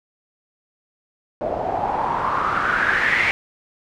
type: noise with low-pass filter sweep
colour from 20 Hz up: white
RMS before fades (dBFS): -21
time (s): 1.41-3.31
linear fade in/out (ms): 0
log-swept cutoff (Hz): 600 to 2200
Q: 6
effects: none